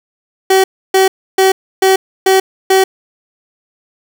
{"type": "tone bursts", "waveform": "30% pulse", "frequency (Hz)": 381.5, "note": "G4", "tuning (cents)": -47, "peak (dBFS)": -4, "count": 6, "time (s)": [0.5, 2.84], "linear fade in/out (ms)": 5, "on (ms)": 140, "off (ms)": 300, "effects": []}